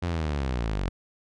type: linear sweep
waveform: sawtooth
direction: down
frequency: 89.6 to 43.65 Hz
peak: -22 dBFS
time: 0.02-0.89 s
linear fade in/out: 10 ms
effects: low-pass 5000 Hz 12 dB/octave